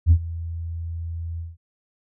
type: tone with ADSR envelope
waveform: sine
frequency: 83.4 Hz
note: E2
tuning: 21 cents sharp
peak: -7 dBFS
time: 0.06-1.57 s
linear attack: 50 ms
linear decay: 70 ms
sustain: -20 dB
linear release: 180 ms
effects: tanh soft clip ceiling -7 dBFS